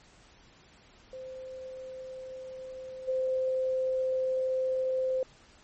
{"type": "tone with level steps", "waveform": "sine", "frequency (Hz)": 519, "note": "C5", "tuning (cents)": -14, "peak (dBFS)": [-39, -26], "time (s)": [1.13, 5.23], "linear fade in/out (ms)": 2, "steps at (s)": 3.07, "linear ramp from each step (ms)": 20, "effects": ["pink hiss -58 dBFS RMS until 5.63 s", "MP3 32 kbps"]}